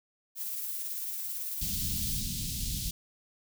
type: noise with tremolo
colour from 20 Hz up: violet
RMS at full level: -35 dBFS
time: 0.35-2.23 s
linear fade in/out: 50 ms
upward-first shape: sine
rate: 18 Hz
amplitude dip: 25%
type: band-stop noise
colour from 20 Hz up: pink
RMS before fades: -34 dBFS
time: 1.61-2.91 s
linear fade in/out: 5 ms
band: 210 to 3600 Hz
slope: 24 dB/octave
effects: none